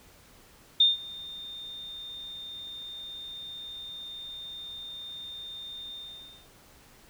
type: tone with ADSR envelope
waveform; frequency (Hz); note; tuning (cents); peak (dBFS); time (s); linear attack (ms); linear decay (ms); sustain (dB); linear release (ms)
sine; 3631; A#7; -46; -15; 0.8-6.48; 6; 160; -23; 540
effects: pink hiss -56 dBFS RMS until 7.09 s